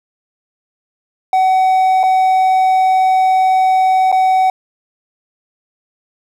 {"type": "tone with dropouts", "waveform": "triangle", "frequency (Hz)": 753, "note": "F#5", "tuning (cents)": 30, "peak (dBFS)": -7, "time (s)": [1.33, 4.5], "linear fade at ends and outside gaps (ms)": 2, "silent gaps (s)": [[2.032, 2.036], [4.117, 4.125]], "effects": ["8-bit"]}